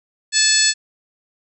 harmonic tone, 870 Hz, A5, 20 cents flat, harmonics 2 / 3 / 4 / 5 / 6 / 7 / 8 / 9, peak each -21 / -24 / -24 / -18 / -23 / -27 / -25 / -17 dBFS, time 0.32-0.74 s, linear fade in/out 50 ms, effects none

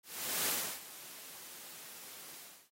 white noise with ADSR envelope, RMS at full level -33 dBFS, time 0.03-2.7 s, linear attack 440 ms, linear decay 330 ms, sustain -17 dB, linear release 320 ms, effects high-pass 150 Hz 12 dB/octave + AAC 48 kbps

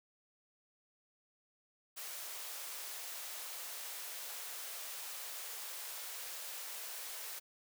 white high-pass noise, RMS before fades -45 dBFS, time 1.96-7.4 s, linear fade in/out 20 ms, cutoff 460 Hz, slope 24 dB/octave, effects none

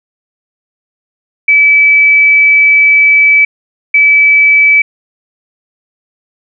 sine tone bursts at uneven times, 2300 Hz, D7, 37 cents flat, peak -3 dBFS, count 2, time 1.48-3.45 / 3.94-4.82 s, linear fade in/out 5 ms, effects none

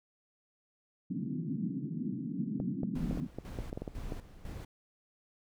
white band-pass noise, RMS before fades -36 dBFS, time 1.1-3.27 s, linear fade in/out 5 ms, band 140 to 280 Hz, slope 48 dB/octave
clicks, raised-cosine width 2 ms, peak -24 dBFS, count 11, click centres 2.601 / 2.833 / 3.111 / 3.174 / 3.386 / 3.588 / 3.729 / 3.775 / 3.82 / 3.878 / 4.122 s
brown noise with tremolo, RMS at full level -41 dBFS, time 2.95-4.65 s, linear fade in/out 5 ms, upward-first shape square, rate 2 Hz, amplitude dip 70%
effects none

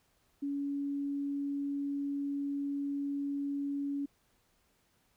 sine tone, 282.2 Hz, C#4, 31 cents sharp, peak -32 dBFS, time 0.42-4.06 s, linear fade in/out 10 ms, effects pink hiss -72 dBFS RMS until 5.16 s

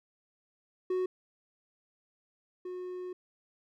triangle tone pair in turn, 368.8 / 363.7 Hz, F#4 / F#4, -6 / -30 cents, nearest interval unison, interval 24 cents, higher first, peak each -26 / -35 dBFS, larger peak first, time 0.9-1.06 / 2.65-3.13 s, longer second, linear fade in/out 5 ms, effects none

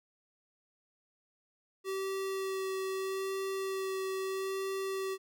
square tone with vibrato, 384.1 Hz, G4, 35 cents flat, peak -34 dBFS, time 1.84-5.18 s, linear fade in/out 50 ms, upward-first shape sine, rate 0.78 Hz, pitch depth 11 cents each way, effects none

